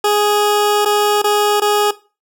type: tone with dropouts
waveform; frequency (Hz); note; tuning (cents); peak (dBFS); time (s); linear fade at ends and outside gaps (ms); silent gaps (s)
20% pulse; 415.3; G#4; 0; -7; 0.04-1.91; 5; 0.85-0.857 / 1.219-1.241 / 1.601-1.618
effects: noise-tail reverb RT60 0.3 s tail -17 dB re dry